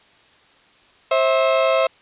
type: tone pair together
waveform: 35% pulse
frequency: 531.7 / 652 Hz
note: C5 / E5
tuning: +28 / -19 cents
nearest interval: major third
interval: 353 cents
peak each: -16 dBFS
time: 1.11-1.87 s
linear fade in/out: 5 ms
effects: white hiss -53 dBFS RMS until 2.01 s + resampled to 8000 Hz